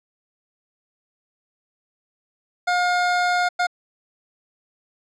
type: tone bursts at uneven times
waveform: 25% pulse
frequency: 714 Hz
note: F5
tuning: 38 cents sharp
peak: -14 dBFS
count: 2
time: 2.67-3.49 / 3.59-3.67 s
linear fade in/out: 10 ms
effects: low-pass 5000 Hz 12 dB/octave